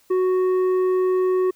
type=tone with tanh clipping; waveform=sine; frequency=370 Hz; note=F#4; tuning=in tune; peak=-18 dBFS; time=0.1-1.51 s; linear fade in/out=10 ms; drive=7 dB; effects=white hiss -59 dBFS RMS until 1.55 s